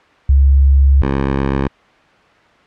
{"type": "tone pair in turn", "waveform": ["sine", "10% pulse"], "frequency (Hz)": [68.6, 68.05], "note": ["C#2", "C#2"], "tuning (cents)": [-17, -31], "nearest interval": "unison", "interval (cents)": 14, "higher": "first", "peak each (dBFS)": -6, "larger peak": "neither", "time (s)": [[0.29, 1.02], [1.02, 1.68]], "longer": "first", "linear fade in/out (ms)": 5, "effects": ["white hiss -48 dBFS RMS until 2.66 s", "low-pass 2000 Hz 12 dB/octave"]}